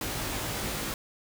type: noise with comb filter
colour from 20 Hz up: pink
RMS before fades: -33 dBFS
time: 0.01-0.94 s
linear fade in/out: 2 ms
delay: 19 ms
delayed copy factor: +0.75
effects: none